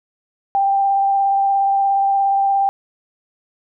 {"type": "tone with vibrato", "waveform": "sine", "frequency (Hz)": 789, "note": "G5", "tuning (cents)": 11, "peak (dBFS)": -13, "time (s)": [0.55, 2.69], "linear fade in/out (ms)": 0, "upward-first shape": "sine", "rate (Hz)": 17, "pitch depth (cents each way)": 13, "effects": []}